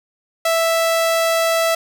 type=tone; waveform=sawtooth; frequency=659.3 Hz; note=E5; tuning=in tune; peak=-11 dBFS; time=0.45-1.75 s; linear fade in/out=5 ms; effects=none